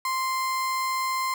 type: tone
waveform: 35% pulse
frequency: 1045 Hz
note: C6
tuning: 2 cents flat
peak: -23 dBFS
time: 0.05-1.34 s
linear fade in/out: 2 ms
effects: none